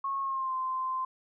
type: tone with pitch glide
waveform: sine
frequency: 1093 to 1039.4 Hz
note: C#6 to C6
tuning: -25 to -12 cents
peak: -29 dBFS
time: 0.04-1.05 s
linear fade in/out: 5 ms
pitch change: -87 cents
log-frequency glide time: 0.21-0.54 s
effects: none